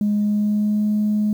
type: tone with pitch glide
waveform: sine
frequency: 207.7 to 210.8 Hz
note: G#3 to G#3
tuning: 0 to +26 cents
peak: -15 dBFS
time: 0.01-1.33 s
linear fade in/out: 2 ms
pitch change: +26 cents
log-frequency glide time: 0.15-0.88 s
effects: tanh soft clip ceiling -13 dBFS + 8-bit